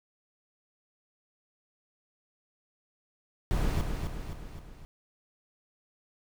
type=noise with echo; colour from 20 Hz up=brown; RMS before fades=-27 dBFS; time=3.51-3.81 s; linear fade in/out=0 ms; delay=260 ms; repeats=4; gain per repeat=-5 dB; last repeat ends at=4.85 s; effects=none